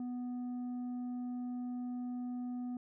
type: tone with tanh clipping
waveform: sine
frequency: 246.9 Hz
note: B3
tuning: in tune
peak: -38 dBFS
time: 0-2.77 s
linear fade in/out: 2 ms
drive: 5 dB
effects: none